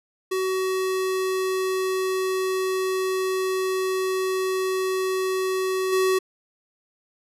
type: tone with level steps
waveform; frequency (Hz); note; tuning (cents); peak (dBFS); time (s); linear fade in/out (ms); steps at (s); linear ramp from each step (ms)
square; 376.3; F#4; +29; -23 / -19; 0.31-6.19; 10; 5.92; 10
effects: resampled to 32000 Hz